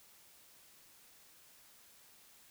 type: silence
effects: white hiss -62 dBFS RMS until 2.5 s